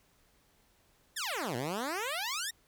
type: exponential two-way sweep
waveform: 10% pulse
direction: down then up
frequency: 1914 to 113.8 to 1914 Hz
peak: -25 dBFS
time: 1.16-2.51 s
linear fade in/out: 10 ms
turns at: 1.56 s
effects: pink hiss -68 dBFS RMS until 2.67 s